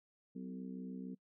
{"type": "harmonic tone with a mistuned harmonic", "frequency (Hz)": 63.9, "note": "C2", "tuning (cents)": -40, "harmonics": [3, 4, 5, 6, 7], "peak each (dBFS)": [-45, -46, -58, -59, -56], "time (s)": [0.35, 1.15], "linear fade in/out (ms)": 10, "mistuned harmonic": 3, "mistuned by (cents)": -27, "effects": ["noise-tail reverb RT60 0.1 s tail -23 dB re dry"]}